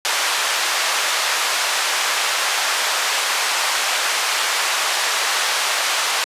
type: band-pass noise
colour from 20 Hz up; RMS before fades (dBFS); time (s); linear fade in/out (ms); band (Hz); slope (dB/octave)
pink; -20; 0.05-6.24; 0; 910 to 7800; 12
effects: high-pass 400 Hz 12 dB/octave + resampled to 32000 Hz